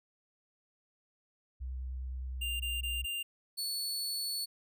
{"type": "tone with vibrato", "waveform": "sine", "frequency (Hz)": 64, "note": "C2", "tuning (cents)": -38, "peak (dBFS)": -36, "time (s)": [1.6, 3.06], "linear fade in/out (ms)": 20, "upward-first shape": "sine", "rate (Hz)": 9.7, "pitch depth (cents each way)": 16}
{"type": "tone bursts", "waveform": "square", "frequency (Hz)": 2794, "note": "F7", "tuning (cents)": 0, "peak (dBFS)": -35, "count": 4, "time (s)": [2.41, 3.23], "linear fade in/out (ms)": 10, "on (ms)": 190, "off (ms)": 20}
{"type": "tone", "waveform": "sawtooth", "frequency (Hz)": 4428, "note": "C#8", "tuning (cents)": -3, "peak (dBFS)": -31, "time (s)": [3.57, 4.46], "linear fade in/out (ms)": 20}
{"effects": []}